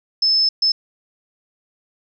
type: tone bursts at uneven times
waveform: sine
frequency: 5240 Hz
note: E8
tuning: 11 cents flat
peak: -13 dBFS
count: 2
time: 0.22-0.49 / 0.62-0.72 s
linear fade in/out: 5 ms
effects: none